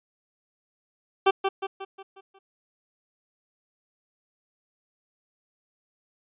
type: tone with echo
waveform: 20% pulse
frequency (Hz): 388.1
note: G4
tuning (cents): -17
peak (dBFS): -11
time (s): 1.26-1.31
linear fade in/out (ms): 10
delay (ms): 180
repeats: 6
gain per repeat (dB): -6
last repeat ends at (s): 2.39
effects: resampled to 8000 Hz